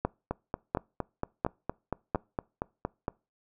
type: two click trains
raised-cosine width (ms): 1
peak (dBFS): -12 / -16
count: 4 / 13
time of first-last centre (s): 0.05-2.148 / 0.31-3.081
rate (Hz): 1.43 / 4.33
effects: noise-tail reverb RT60 0.3 s tail -25 dB re dry